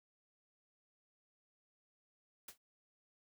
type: noise with exponential decay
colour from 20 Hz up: white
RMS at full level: -45 dBFS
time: 2.48-2.58 s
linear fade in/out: 5 ms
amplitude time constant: 21 ms
effects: none